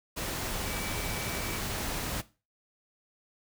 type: tone in noise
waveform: sine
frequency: 2300 Hz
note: D7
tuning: 37 cents flat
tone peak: -43 dBFS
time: 0.64-1.59 s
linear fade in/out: 20 ms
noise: pink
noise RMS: -34 dBFS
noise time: 0.16-2.22 s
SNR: -12 dB
effects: noise-tail reverb RT60 0.3 s tail -17 dB re dry